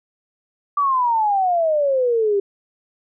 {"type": "exponential sweep", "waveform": "sine", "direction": "down", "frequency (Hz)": [1173, 392], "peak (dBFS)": -15, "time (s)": [0.77, 2.4], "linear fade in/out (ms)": 5, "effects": []}